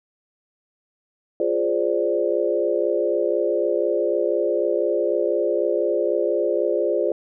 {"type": "chord", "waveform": "sine", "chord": "D half-diminished seventh", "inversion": "first", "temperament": "equal", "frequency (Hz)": [349.2, 415.3, 523.3, 587.3], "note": ["F4", "Ab4", "C5", "D5"], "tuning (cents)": [0, 0, 0, 0], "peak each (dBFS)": -24, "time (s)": [1.4, 7.12], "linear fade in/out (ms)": 2, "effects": []}